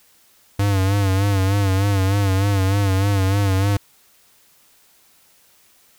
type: tone with vibrato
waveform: square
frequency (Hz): 98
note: G2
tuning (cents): 0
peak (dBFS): -16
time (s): 0.59-3.77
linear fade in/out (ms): 5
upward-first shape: sine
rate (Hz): 3.3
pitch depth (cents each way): 65
effects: white hiss -55 dBFS RMS until 5.98 s